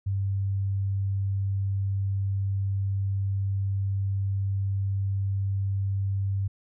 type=tone; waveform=sine; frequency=98 Hz; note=G2; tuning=in tune; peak=-24 dBFS; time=0.06-6.48 s; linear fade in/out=10 ms; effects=none